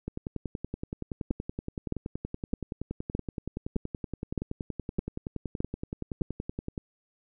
two click trains, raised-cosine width 3 ms, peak -15 / -20 dBFS, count 9 / 72, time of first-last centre 1.31-6.218 / 0.08-6.778 s, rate 1.63 / 10.6 Hz, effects none

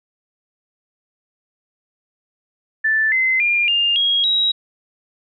sine tone with pitch steps, 1760 / 2057 / 2404 / 2810 / 3284 / 3839 Hz, A6 / C7 / D7 / F7 / G#7 / B7, 0 / -30 / +40 / +10 / -20 / -50 cents, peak -14 dBFS, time 2.84-4.52 s, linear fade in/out 10 ms, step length 280 ms, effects none

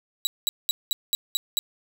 sawtooth tone bursts, 3900 Hz, B7, 23 cents flat, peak -18 dBFS, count 7, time 0.25-1.59 s, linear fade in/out 0 ms, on 20 ms, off 200 ms, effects none

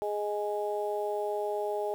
harmonic tone, 207.7 Hz, G#3, in tune, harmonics 2 / 3 / 4, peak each -32 / -34 / -35 dBFS, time 0.02-1.94 s, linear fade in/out 0 ms, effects 9-bit

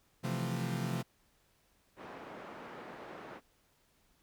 40% pulse chord, F major seventh, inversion second, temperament equal, 130.81 / 164.81 / 174.61 / 220 Hz, C3 / E3 / F3 / A3, 0 / 0 / 0 / 0 cents, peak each -36 / -40 / -38 / -40 dBFS, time 0.23-1.03 s, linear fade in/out 20 ms
pink band-pass noise, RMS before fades -48 dBFS, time 1.96-3.41 s, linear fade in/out 50 ms, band 270 to 1600 Hz, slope 12 dB/octave
effects pink hiss -71 dBFS RMS until 4.22 s

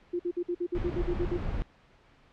sine tone bursts, 350.5 Hz, F4, 6 cents sharp, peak -27 dBFS, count 11, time 0.13-1.375 s, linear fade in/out 10 ms, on 65 ms, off 53 ms
brown noise, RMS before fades -32 dBFS, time 0.75-1.62 s, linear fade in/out 0 ms
effects pink hiss -60 dBFS RMS until 2.32 s + low-pass 3000 Hz 12 dB/octave

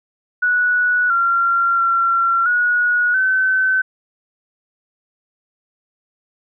sine tone with pitch steps, 1471 / 1377 / 1365 / 1456 / 1526 Hz, F#6 / F6 / F6 / F#6 / G6, -11 / -25 / -40 / -28 / -47 cents, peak -13 dBFS, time 0.42-3.82 s, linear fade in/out 10 ms, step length 680 ms, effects none

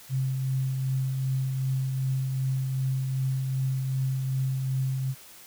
sine tone with tremolo, 132.2 Hz, C3, 18 cents sharp, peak -23 dBFS, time 0.09-5.15 s, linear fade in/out 50 ms, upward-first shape triangle, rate 2.6 Hz, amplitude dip 35%, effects white hiss -49 dBFS RMS until 5.46 s

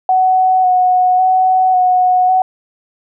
sine tone with vibrato, 740 Hz, F#5, in tune, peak -8 dBFS, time 0.09-2.42 s, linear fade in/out 2 ms, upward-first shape square, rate 0.91 Hz, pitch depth 16 cents each way, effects none

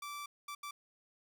sawtooth tone bursts at uneven times, 1165 Hz, D6, 14 cents flat, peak -38 dBFS, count 3, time 0.02-0.26 / 0.48-0.55 / 0.63-0.71 s, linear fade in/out 5 ms, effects none

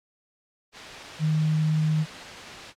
sine tone in noise, 155.56 Hz, D#3, in tune, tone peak -20 dBFS, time 1.19-2.06 s, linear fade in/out 50 ms, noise white, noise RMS -38 dBFS, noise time 0.72-2.74 s, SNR +15 dB, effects low-pass 4000 Hz 12 dB/octave + AAC 64 kbps

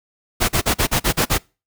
pink noise bursts, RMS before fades -17 dBFS, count 8, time 0.4-1.384 s, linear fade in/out 20 ms, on 88 ms, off 40 ms, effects noise-tail reverb RT60 0.3 s tail -25 dB re dry

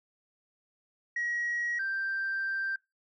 sine tone pair in turn, 1904 / 1571.8 Hz, A#6 / G6, +36 / +4 cents, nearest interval minor third, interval 332 cents, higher first, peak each -28 dBFS, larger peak neither, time 1.16-1.79 / 1.79-2.76 s, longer second, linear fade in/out 5 ms, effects noise-tail reverb RT60 0.2 s tail -22 dB re dry + tanh soft clip ceiling -26 dBFS

